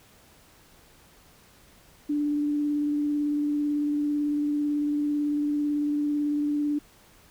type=tone with vibrato; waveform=sine; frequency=293.7 Hz; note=D4; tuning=in tune; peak=-23 dBFS; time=2.09-6.79 s; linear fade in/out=10 ms; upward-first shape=square; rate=18 Hz; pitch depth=10 cents each way; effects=pink hiss -56 dBFS RMS until 7.3 s